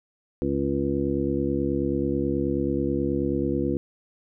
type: harmonic tone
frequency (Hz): 69.3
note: C#2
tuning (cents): 0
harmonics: 1 / 2 / 3 / 4 / 5 / 7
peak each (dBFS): -33 / -32 / -31 / -27 / -27 / -31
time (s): 0.42-3.77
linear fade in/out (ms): 0
effects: none